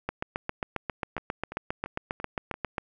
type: two click trains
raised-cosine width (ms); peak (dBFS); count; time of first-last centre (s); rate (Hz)
0.5; -14 / -22; 21 / 5; 0.09-2.782 / 1.18-2.541; 7.43 / 2.94
effects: none